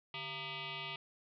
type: tone with frequency modulation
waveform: sine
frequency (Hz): 146.83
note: D3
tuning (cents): 0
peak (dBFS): -40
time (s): 0.14-0.96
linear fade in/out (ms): 2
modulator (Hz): 537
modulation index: 6.4
effects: none